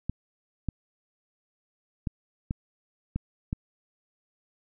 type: clicks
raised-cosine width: 5 ms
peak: -16 dBFS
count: 6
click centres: 0.096 / 0.687 / 2.072 / 2.509 / 3.16 / 3.529 s
effects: none